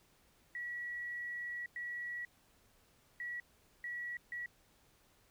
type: tone bursts at uneven times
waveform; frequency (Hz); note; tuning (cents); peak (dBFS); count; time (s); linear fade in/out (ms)
sine; 1931; B6; -39; -39; 5; 0.55-1.66 / 1.76-2.25 / 3.2-3.4 / 3.84-4.17 / 4.32-4.46; 2
effects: pink hiss -69 dBFS RMS until 5.3 s